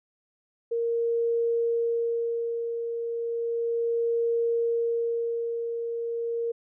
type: tone with tremolo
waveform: sine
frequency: 465.4 Hz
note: A#4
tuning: 3 cents flat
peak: -22 dBFS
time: 0.71-6.52 s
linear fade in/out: 10 ms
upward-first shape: sine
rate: 0.34 Hz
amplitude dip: 50%
effects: none